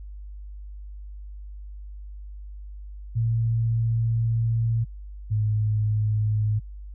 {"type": "tone pair in turn", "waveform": "sine", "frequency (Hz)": [114.4, 106.89], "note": ["A#2", "A2"], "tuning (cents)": [-32, -50], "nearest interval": "minor second", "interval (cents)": 118, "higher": "first", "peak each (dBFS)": -20, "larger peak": "neither", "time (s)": [[3.15, 4.85], [5.3, 6.6]], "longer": "first", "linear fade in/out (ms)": 20, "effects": ["added 50 Hz sine -36 dBFS peak until 6.94 s"]}